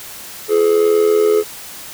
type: tone with amplitude modulation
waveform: triangle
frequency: 424 Hz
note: G#4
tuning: 36 cents sharp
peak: -5 dBFS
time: 0.48-1.44 s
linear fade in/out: 50 ms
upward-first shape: sine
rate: 80.8 Hz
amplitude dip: 70%
effects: white hiss -33 dBFS RMS until 1.93 s